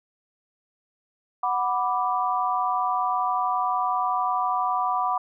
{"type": "chord", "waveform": "sine", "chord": "B minor", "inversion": "second", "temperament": "equal", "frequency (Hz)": [740, 987.8, 1174.7], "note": ["F#5", "B5", "D6"], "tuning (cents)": [0, 0, 0], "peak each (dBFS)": -26, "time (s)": [1.43, 5.18], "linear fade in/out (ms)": 5, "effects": []}